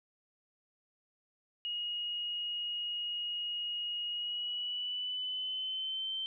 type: tone with pitch glide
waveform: sine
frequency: 2881 to 3106 Hz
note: F#7 to G7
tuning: -47 to -17 cents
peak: -34 dBFS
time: 1.65-6.26 s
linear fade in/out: 0 ms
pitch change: +130 cents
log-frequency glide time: 4.1-6.14 s
effects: none